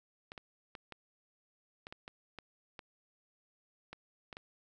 clicks, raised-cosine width 0.3 ms, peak -29 dBFS, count 12, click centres 0.319 / 0.378 / 0.752 / 0.923 / 1.869 / 1.925 / 2.079 / 2.387 / 2.792 / 3.93 / 4.328 / 4.369 s, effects none

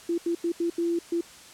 sine tone bursts at uneven times, 340 Hz, F4, 46 cents flat, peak -23 dBFS, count 6, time 0.09-0.18 / 0.26-0.35 / 0.44-0.52 / 0.6-0.7 / 0.78-0.99 / 1.12-1.21 s, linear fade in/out 5 ms, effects white hiss -48 dBFS RMS until 1.53 s + low-pass 9000 Hz 12 dB/octave

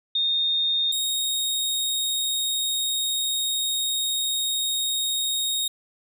sine / sawtooth tone pair in turn, 3669 / 3733 Hz, A#7 / A#7, -28 / +2 cents, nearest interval unison, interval 30 cents, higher second, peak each -20 / -20 dBFS, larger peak neither, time 0.15-0.92 / 0.92-5.68 s, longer second, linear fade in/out 5 ms, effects none

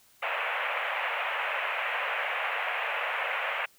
white band-pass noise, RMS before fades -31 dBFS, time 0.22-3.66 s, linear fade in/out 10 ms, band 520 to 2700 Hz, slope 48 dB/octave, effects white hiss -61 dBFS RMS until 3.78 s

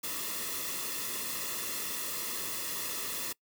white noise with comb filter, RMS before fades -36 dBFS, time 0.03-3.33 s, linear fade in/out 10 ms, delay 1.3 ms, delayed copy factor -0.7, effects noise-tail reverb RT60 0.1 s tail -23 dB re dry

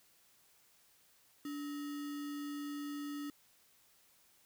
sine tone with sample-and-hold, 289.8 Hz, D4, 23 cents flat, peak -39 dBFS, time 1.45-3.3 s, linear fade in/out 2 ms, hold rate 1575 Hz, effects white hiss -68 dBFS RMS until 4.45 s

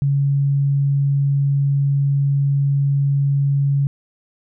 sine tone, 140 Hz, C#3, 18 cents sharp, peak -14 dBFS, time 0.02-3.87 s, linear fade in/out 0 ms, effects none

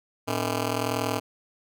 10% pulse ring-modulated tone, 183.7 Hz, F#3, 12 cents flat, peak -14 dBFS, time 0.27-1.2 s, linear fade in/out 20 ms, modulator 71.4 Hz, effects none

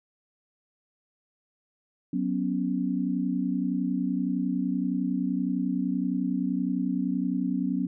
sine chord, F# suspended fourth, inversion none, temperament just, 185 / 246.7 / 277.5 Hz, F#3 / B3 / C#4, 0 / -2 / +2 cents, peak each -29 / -29 / -29 dBFS, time 2.13-7.87 s, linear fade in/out 5 ms, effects none

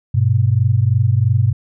sine tone pair together, 100.46 / 123.47 Hz, G2 / B2, +43 / 0 cents, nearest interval major third, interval 357 cents, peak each -14 dBFS, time 0.14-1.53 s, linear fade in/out 10 ms, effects none

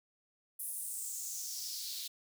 white noise with high-pass filter sweep, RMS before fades -41 dBFS, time 0.59-2.08 s, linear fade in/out 10 ms, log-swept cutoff 11000 to 3800 Hz, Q 3.6, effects none

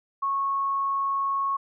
sine tone, 1100 Hz, C#6, 14 cents flat, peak -23 dBFS, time 0.22-1.57 s, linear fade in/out 10 ms, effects none

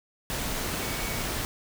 sine tone in noise, 2241 Hz, C#7, 18 cents sharp, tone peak -40 dBFS, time 0.82-1.22 s, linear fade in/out 0 ms, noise pink, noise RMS -31 dBFS, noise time 0.3-1.45 s, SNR -12 dB, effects none

